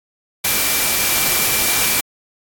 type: tone in noise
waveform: sine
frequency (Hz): 2349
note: D7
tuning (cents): 0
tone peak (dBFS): -26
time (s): 0.44-2.01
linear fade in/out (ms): 10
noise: white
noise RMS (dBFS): -17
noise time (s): 0.44-2.01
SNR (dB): -12
effects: AAC 64 kbps